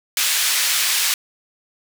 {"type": "band-pass noise", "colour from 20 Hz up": "pink", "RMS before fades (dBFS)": -19, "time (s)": [0.17, 1.14], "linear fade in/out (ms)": 2, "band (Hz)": [2300, 16000], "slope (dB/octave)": 12, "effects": []}